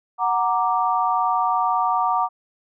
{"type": "chord", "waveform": "sine", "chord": "Gb augmented", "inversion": "none", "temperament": "equal", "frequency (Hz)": [740, 932.3, 1174.7], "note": ["Gb5", "Bb5", "D6"], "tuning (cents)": [0, 0, 0], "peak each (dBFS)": -22, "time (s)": [0.18, 2.29], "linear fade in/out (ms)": 50, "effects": []}